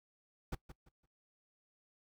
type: noise with echo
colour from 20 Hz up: brown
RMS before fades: -39 dBFS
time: 0.52-0.55 s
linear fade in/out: 5 ms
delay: 170 ms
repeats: 3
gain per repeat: -12 dB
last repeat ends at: 1.06 s
effects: noise-tail reverb RT60 0.1 s tail -20 dB re dry